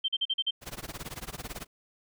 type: tone bursts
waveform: sine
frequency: 3136 Hz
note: G7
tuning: in tune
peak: -25 dBFS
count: 6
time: 0.04-0.509 s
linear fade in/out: 10 ms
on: 44 ms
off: 41 ms
type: noise with tremolo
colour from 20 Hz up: pink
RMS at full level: -37 dBFS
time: 0.61-1.67 s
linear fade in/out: 50 ms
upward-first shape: sine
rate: 18 Hz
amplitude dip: 95%
effects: none